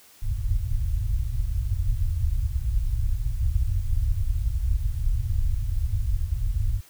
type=low-pass noise; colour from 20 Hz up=pink; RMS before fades=-24 dBFS; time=0.22-6.81 s; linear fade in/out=10 ms; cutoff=110 Hz; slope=48 dB/octave; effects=white hiss -53 dBFS RMS until 6.89 s